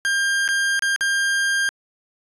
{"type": "tone with dropouts", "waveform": "40% pulse", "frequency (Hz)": 1600, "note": "G6", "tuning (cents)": 35, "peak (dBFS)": -17, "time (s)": [0.05, 1.69], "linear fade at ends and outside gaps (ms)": 0, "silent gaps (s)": [[0.478, 0.488], [0.793, 0.823], [0.961, 1.009]], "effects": ["resampled to 24000 Hz"]}